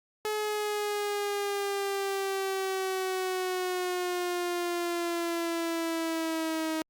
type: exponential sweep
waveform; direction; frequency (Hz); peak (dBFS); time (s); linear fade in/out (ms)
sawtooth; down; 427.2 to 316.3; -25; 0.25-6.82; 0
effects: Opus 48 kbps